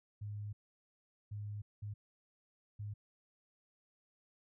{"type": "tone bursts at uneven times", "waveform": "sine", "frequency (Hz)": 103.83, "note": "G#2", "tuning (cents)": 0, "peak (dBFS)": -40, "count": 4, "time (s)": [[0.21, 0.53], [1.31, 1.62], [1.82, 1.94], [2.79, 2.94]], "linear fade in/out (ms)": 10, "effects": []}